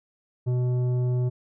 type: tone with tanh clipping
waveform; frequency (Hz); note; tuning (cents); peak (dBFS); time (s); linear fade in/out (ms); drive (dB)
sine; 124.5; B2; +14; -23; 0.46-1.3; 20; 10
effects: none